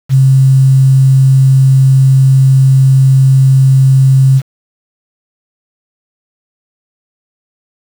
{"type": "tone with quantisation", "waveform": "sine", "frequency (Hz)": 133.5, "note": "C3", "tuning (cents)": 35, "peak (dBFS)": -3, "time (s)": [0.09, 4.42], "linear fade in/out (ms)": 50, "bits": 5, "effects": []}